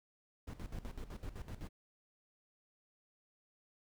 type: noise with tremolo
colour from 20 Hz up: brown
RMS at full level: -43 dBFS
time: 0.47-1.69 s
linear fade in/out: 10 ms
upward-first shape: square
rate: 7.9 Hz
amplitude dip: 75%
effects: none